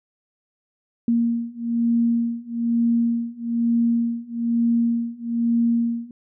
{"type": "beating tone pair", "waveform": "sine", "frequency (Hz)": [233.1, 234.2], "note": ["A#3", "A#3"], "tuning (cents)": [0, 8], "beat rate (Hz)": 1.1, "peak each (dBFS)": [-22, -21], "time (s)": [1.08, 6.11], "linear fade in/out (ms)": 2, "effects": []}